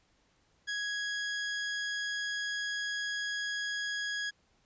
sawtooth tone, 1661.2 Hz, G#6, in tune, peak -29 dBFS, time 0.67-4.31 s, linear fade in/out 20 ms, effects pink hiss -70 dBFS RMS until 4.65 s + resampled to 16000 Hz

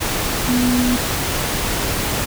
sine tone in noise, 246.9 Hz, B3, in tune, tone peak -15 dBFS, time 0.48-0.97 s, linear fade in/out 20 ms, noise pink, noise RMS -21 dBFS, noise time 0-2.26 s, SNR +3 dB, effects none

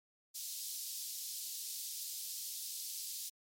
pink high-pass noise, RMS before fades -43 dBFS, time 0.34-3.3 s, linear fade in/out 20 ms, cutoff 4300 Hz, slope 24 dB/octave, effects MP3 64 kbps

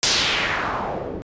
white noise with low-pass filter sweep, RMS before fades -23 dBFS, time 0.03-1.22 s, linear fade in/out 0 ms, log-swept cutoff 6000 to 360 Hz, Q 1.9, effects resampled to 16000 Hz

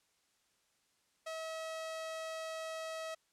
sawtooth tone, 643 Hz, E5, 43 cents flat, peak -36 dBFS, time 1.26-3.15 s, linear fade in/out 10 ms, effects white hiss -75 dBFS RMS until 3.32 s + low-pass 9000 Hz 12 dB/octave

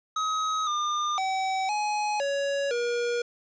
square tone with pitch steps, 1270 / 1205 / 763 / 840 / 560 / 477.6 Hz, D#6 / D6 / G5 / G#5 / C#5 / A#4, +35 / +44 / -47 / +19 / +18 / +42 cents, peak -26 dBFS, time 0.16-3.22 s, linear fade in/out 5 ms, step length 510 ms, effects resampled to 16000 Hz + 9-bit

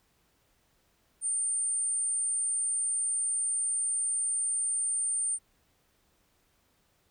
sine tone, 8940 Hz, C#9, 14 cents sharp, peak -27 dBFS, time 1.21-5.39 s, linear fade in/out 50 ms, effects pink hiss -70 dBFS RMS until 7.1 s

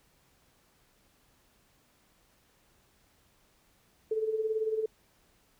sine tone with tremolo, 438.1 Hz, A4, 7 cents flat, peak -25 dBFS, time 4.11-4.86 s, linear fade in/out 5 ms, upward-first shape sine, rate 18 Hz, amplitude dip 65%, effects pink hiss -67 dBFS RMS until 5.59 s

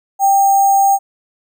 sine tone with sample-and-hold, 788 Hz, G5, 9 cents sharp, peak -8 dBFS, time 0.19-0.99 s, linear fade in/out 50 ms, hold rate 7350 Hz, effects none

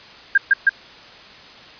sine tone bursts, 1603 Hz, G6, 38 cents sharp, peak -9 dBFS, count 3, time 0.35-0.694 s, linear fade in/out 5 ms, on 28 ms, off 130 ms, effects white hiss -42 dBFS RMS until 1.79 s + resampled to 11025 Hz

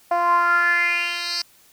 10% pulse tone with band-pass filter sweep, 346.6 Hz, F4, 13 cents flat, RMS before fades -20 dBFS, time 0.11-1.42 s, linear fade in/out 5 ms, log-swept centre 760 to 4800 Hz, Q 5.4, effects white hiss -54 dBFS RMS until 1.72 s

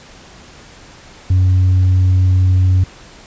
sine tone with tanh clipping, 92.5 Hz, F#2, in tune, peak -9 dBFS, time 1.3-2.84 s, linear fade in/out 5 ms, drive 1 dB, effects pink hiss -40 dBFS RMS until 3.26 s + resampled to 16000 Hz

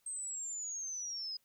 sine linear sweep, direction down, 8372 to 4978 Hz, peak -38 dBFS, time 0.06-1.37 s, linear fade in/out 5 ms, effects white hiss -75 dBFS RMS until 1.44 s

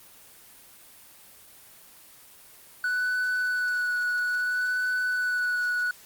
triangle tone with vibrato, 1482 Hz, F#6, 2 cents sharp, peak -22 dBFS, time 2.84-5.91 s, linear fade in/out 2 ms, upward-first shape sine, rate 0.6 Hz, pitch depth 16 cents each way, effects white hiss -51 dBFS RMS until 6.05 s + Opus 24 kbps

